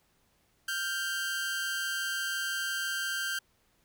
sawtooth tone pair together, 1402.2 / 1568 Hz, F6 / G6, +7 / 0 cents, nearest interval major second, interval 193 cents, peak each -35 / -28 dBFS, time 0.68-3.39 s, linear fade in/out 5 ms, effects pink hiss -70 dBFS RMS until 3.84 s

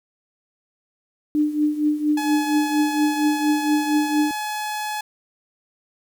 sine tone with tremolo, 300 Hz, D4, 37 cents sharp, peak -14 dBFS, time 1.35-4.31 s, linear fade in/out 0 ms, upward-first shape triangle, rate 4.3 Hz, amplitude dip 80%
sawtooth tone, 848 Hz, G#5, 36 cents sharp, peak -21 dBFS, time 2.17-5.01 s, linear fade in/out 5 ms
effects 8-bit

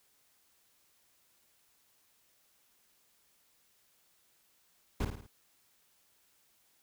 brown noise with echo, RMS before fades -31 dBFS, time 5-5.05 s, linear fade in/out 5 ms, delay 54 ms, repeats 4, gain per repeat -6 dB, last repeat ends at 5.266 s, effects white hiss -70 dBFS RMS until 6.82 s

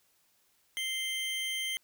square tone pair together, 2093 / 3136 Hz, C7 / G7, 0 / 0 cents, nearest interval perfect fifth, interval 700 cents, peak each -36 / -35 dBFS, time 0.77-1.77 s, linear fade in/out 0 ms, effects white hiss -70 dBFS RMS until 1.83 s

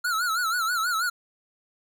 square tone with vibrato, 1382 Hz, F6, 19 cents flat, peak -24 dBFS, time 0.04-1.1 s, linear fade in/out 10 ms, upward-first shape sine, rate 6.2 Hz, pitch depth 120 cents each way, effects none

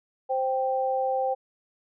sine tone pair together, 523.3 / 784.1 Hz, C5 / G5, 0 / 0 cents, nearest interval perfect fifth, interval 700 cents, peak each -26 dBFS, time 0.29-1.35 s, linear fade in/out 20 ms, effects none

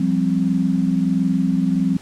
sine chord, F suspended second, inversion none, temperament equal, 174.61 / 196 / 261.6 Hz, F3 / G3 / C4, 0 / 0 / 0 cents, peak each -20 dBFS, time 0-1.97 s, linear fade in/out 5 ms, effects pink hiss -44 dBFS RMS until 2.01 s + low-pass 9000 Hz 12 dB/octave

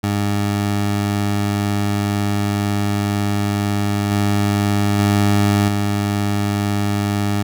20% pulse tone with level steps, 102 Hz, G#2, 31 cents flat, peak -12 / -10 / -8 / -12 dBFS, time 0.03-7.43 s, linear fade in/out 10 ms, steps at 4.11 / 4.99 / 5.68 s, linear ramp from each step 2 ms, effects none

